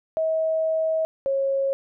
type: tone pair in turn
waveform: sine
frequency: 640 / 545.2 Hz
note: D#5 / C#5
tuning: +49 / -29 cents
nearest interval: minor third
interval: 278 cents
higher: first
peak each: -20 dBFS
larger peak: neither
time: 0.17-1.05 / 1.26-1.73 s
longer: first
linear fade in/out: 0 ms
effects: none